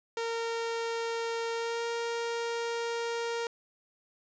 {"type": "tone with pitch glide", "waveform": "sawtooth", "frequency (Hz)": [460.4, 466], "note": ["A#4", "A#4"], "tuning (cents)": [-22, -1], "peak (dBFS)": -27, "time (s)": [0.17, 3.47], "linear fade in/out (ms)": 2, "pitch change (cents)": 21, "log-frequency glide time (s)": [1.53, 1.84], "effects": ["resampled to 16000 Hz", "11-bit"]}